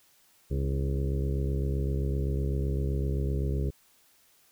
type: harmonic tone with a mistuned harmonic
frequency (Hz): 67.8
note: C#2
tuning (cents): -38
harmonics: 1 / 2 / 3 / 4 / 5 / 6 / 7 / 8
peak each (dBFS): -28 / -31 / -39 / -43 / -41 / -38 / -44 / -48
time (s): 0.5-3.71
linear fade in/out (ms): 20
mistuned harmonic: 5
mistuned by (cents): -50
effects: white hiss -63 dBFS RMS until 4.51 s